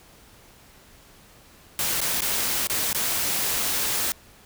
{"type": "noise with dropouts", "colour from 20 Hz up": "white", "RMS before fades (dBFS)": -25, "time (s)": [1.79, 4.12], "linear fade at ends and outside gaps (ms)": 1, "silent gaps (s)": [[2.005, 2.014], [2.207, 2.219], [2.671, 2.698], [2.93, 2.947]], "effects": ["pink hiss -52 dBFS RMS until 4.45 s"]}